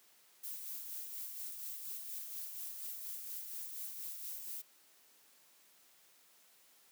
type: noise with tremolo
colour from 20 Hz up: violet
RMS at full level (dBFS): -43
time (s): 0.43-4.62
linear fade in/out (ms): 10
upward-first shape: sine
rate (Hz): 4.2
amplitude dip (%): 40
effects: white hiss -66 dBFS RMS until 6.91 s + high-pass 200 Hz 12 dB/octave